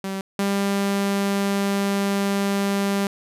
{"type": "tone pair in turn", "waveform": "sawtooth", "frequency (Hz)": [193.4, 198.84], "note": ["G3", "G3"], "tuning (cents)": [-23, 25], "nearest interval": "unison", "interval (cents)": 48, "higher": "second", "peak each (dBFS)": [-22, -16], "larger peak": "second", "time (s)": [[0.04, 0.21], [0.39, 3.07]], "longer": "second", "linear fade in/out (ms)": 2, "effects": ["resampled to 32000 Hz"]}